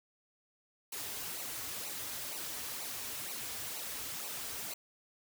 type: noise with flanger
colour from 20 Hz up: white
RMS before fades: -41 dBFS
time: 0.92-4.74 s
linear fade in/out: 5 ms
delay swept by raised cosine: 0.58 to 5.98 ms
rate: 2.1 Hz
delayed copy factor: -0.7
effects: none